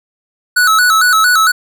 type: tone with vibrato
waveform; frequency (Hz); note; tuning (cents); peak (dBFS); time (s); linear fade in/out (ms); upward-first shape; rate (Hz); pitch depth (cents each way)
square; 1384; F6; -16; -8; 0.56-1.52; 10; square; 4.4; 110
effects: none